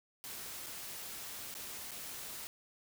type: noise with dropouts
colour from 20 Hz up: white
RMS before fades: -45 dBFS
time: 0.24-2.47 s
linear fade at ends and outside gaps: 0 ms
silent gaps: 0.662-0.666 / 1.541-1.551 / 1.909-1.916 s
effects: none